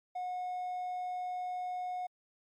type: tone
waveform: triangle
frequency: 727 Hz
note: F#5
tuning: 31 cents flat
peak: -32 dBFS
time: 0.15-2.07 s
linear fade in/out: 10 ms
effects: tanh soft clip ceiling -28 dBFS + MP3 64 kbps